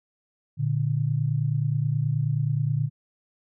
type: tone pair together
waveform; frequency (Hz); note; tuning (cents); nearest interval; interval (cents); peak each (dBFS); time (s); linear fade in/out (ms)
sine; 117.4 / 146.83; A#2 / D3; +13 / 0; major third; 387; -25 / -24; 0.57-2.9; 50
effects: none